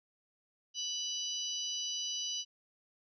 harmonic tone with a mistuned harmonic, 987.8 Hz, B5, in tune, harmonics 3 / 4 / 5 / 6, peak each -38 / -44 / -42 / -40 dBFS, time 0.74-2.45 s, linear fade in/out 50 ms, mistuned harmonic 5, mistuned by -30 cents, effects none

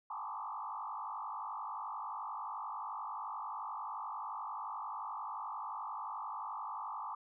sine tone with frequency modulation, 1020 Hz, C6, 44 cents flat, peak -39 dBFS, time 0.1-7.15 s, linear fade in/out 5 ms, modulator 51.4 Hz, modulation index 4, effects none

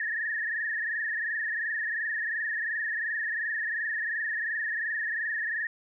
sine tone with frequency modulation, 1787 Hz, A6, 26 cents sharp, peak -28 dBFS, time 0-5.67 s, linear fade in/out 2 ms, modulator 22.8 Hz, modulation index 4.2, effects none

